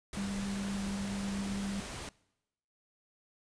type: tone in noise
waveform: sine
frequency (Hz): 198.2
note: G3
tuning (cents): +19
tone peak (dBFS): -34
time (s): 0.17-1.8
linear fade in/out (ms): 2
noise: pink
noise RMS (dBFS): -42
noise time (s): 0.13-2.09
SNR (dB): +5
effects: noise-tail reverb RT60 0.9 s tail -23 dB re dry + resampled to 22050 Hz